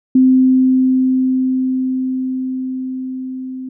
sine tone with level ramp, 258.9 Hz, C4, 18 cents flat, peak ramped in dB -6 to -24 dBFS, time 0.15-3.69 s, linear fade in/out 5 ms, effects none

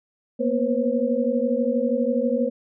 sine tone cluster, 233.6 / 245.9 / 491.6 / 538 Hz, A#3 / B3 / B4 / C5, +4 / -7 / -8 / +48 cents, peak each -25 dBFS, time 0.39-2.5 s, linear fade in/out 20 ms, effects none

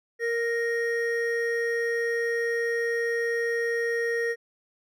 triangle tone pair together, 466.2 / 1864.8 Hz, A#4 / A#6, 0 / 0 cents, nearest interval 2 octaves, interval 2400 cents, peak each -24 / -27 dBFS, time 0.19-4.36 s, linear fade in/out 50 ms, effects none

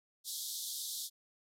pink band-pass noise, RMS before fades -41 dBFS, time 0.24-1.1 s, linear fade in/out 50 ms, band 3400 to 15000 Hz, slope 96 dB/octave, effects none

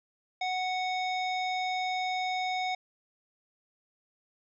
harmonic tone, 740 Hz, F#5, in tune, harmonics 1 / 3 / 5 / 7 / 9, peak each -30 / -35 / -39 / -46 / -53 dBFS, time 0.41-2.75 s, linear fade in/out 5 ms, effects none

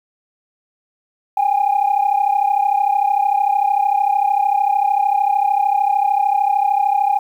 sine tone pair together, 792.7 / 826 Hz, G5 / G#5, +19 / -10 cents, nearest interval minor second, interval 71 cents, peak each -15 dBFS, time 1.37-7.19 s, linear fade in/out 5 ms, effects tanh soft clip ceiling -8 dBFS + 8-bit

